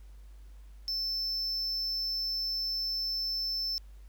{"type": "tone", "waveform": "triangle", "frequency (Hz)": 5300, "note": "E8", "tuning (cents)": 9, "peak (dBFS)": -29, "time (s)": [0.88, 3.78], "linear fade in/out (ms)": 0, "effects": ["added 50 Hz sine -47 dBFS peak until 4.08 s", "pink hiss -67 dBFS RMS until 4.08 s"]}